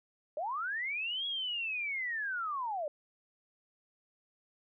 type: linear two-way sweep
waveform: sine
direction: up then down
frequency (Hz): 564 to 3346 to 564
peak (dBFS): -33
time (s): 0.37-2.88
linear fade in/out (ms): 2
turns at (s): 1.26
effects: none